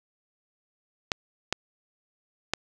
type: clicks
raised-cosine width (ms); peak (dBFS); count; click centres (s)
0.2; -7; 3; 1.118 / 1.526 / 2.536
effects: none